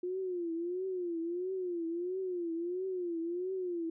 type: tone with vibrato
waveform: sine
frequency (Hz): 353.6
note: F4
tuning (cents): +22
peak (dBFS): -33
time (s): 0.03-3.9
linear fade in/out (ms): 5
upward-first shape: triangle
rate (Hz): 1.5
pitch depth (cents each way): 140
effects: none